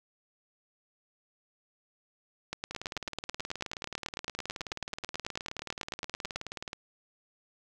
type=two click trains; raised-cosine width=0.2 ms; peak=-17 / -20 dBFS; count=36 / 77; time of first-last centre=2.53-6.359 / 2.71-6.731 s; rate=9.14 / 18.9 Hz; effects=none